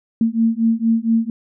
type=beating tone pair; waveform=sine; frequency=225 / 229.3 Hz; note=A3 / A#3; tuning=+39 / -28 cents; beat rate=4.3 Hz; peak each=-17 dBFS; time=0.21-1.3 s; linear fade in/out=2 ms; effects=none